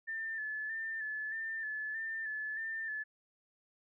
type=tone with vibrato; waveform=sine; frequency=1760 Hz; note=A6; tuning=in tune; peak=-36 dBFS; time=0.07-3.04 s; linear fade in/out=20 ms; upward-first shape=square; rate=1.6 Hz; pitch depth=33 cents each way; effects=none